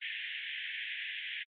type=band-pass noise; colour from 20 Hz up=pink; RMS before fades=-40 dBFS; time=0.01-1.44 s; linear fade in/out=20 ms; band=1700 to 3400 Hz; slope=96 dB/octave; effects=AAC 32 kbps